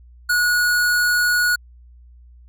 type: tone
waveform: square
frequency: 1456 Hz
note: F#6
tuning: 28 cents flat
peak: -16 dBFS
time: 0.29-1.56 s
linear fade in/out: 10 ms
effects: added 60 Hz sine -43 dBFS peak until 2.48 s